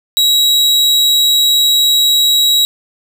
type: tone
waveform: 40% pulse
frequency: 3861 Hz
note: B7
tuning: 40 cents flat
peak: -7 dBFS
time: 0.17-2.65 s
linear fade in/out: 0 ms
effects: 8-bit